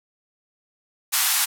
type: band-pass noise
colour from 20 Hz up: white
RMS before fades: -21 dBFS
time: 1.12-1.46 s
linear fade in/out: 20 ms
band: 780 to 15000 Hz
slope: 48 dB/octave
effects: none